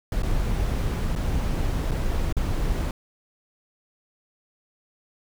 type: noise with dropouts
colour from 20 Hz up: brown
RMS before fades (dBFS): -24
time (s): 0.12-2.91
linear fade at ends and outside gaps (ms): 2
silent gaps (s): 0.222-0.232 / 1.153-1.16 / 1.911-1.915 / 2.326-2.367
effects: none